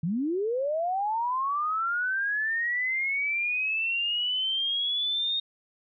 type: linear sweep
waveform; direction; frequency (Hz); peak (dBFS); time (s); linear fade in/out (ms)
sine; up; 150 to 3710; -25; 0.03-5.4; 5
effects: none